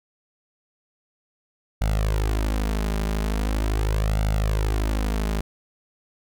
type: tone with flanger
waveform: sawtooth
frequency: 52.7 Hz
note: G#1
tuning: 26 cents sharp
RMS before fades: -23 dBFS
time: 1.81-5.41 s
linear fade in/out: 5 ms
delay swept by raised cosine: 1.4 to 5 ms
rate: 0.41 Hz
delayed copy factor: +0.8
effects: none